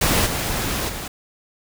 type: noise with level steps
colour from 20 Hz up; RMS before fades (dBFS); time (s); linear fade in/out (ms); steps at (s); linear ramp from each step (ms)
pink; -18 / -24 / -30; 0.01-1.08; 5; 0.25 / 0.88; 20
effects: none

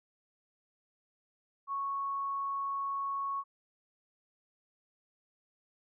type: tone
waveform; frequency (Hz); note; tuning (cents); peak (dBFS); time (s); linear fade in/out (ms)
sine; 1106; C#6; -4; -32; 1.67-3.44; 50
effects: none

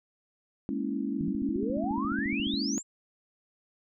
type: chord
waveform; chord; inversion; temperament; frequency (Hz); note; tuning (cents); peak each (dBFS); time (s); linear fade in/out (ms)
sine; A# half-diminished seventh; third; equal with one note detuned; 207.7 / 233.1 / 277.2 / 327.5; G#3 / A#3 / C#4 / E4; 0 / 0 / 0 / -11; -34 / -36 / -32 / -37; 0.69-2.78; 0
type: exponential sweep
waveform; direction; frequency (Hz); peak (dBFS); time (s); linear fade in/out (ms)
sine; up; 141 to 7710; -32; 1.18-2.83; 50
type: click train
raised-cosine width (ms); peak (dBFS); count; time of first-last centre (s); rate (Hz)
5; -30; 20; 1.21-2.539; 14.3
effects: none

